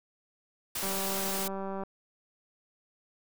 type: noise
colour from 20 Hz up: white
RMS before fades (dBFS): -34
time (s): 0.75-1.48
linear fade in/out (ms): 5
type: click train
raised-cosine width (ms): 1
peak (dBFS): -24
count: 196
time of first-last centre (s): 0.83-1.835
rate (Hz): 194
effects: none